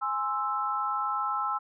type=chord; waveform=sine; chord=Ab augmented; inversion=none; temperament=equal; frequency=830.6 / 1046.5 / 1318.5 Hz; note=Ab5 / C6 / E6; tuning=0 / 0 / 0 cents; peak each=-33 / -33 / -29 dBFS; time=0.01-1.59 s; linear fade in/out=20 ms; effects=none